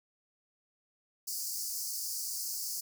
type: high-pass noise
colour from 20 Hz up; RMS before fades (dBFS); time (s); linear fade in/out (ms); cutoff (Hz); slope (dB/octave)
pink; -37; 1.27-2.81; 10; 4600; 96
effects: none